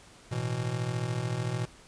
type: chord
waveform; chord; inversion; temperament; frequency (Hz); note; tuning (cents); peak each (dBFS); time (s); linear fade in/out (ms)
square; A suspended second; none; just; 110 / 123.75 / 165; A2 / B2 / E3; 0 / +4 / +2; -37 / -32 / -37; 0.31-1.66; 10
effects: pink hiss -54 dBFS RMS until 1.87 s + resampled to 22050 Hz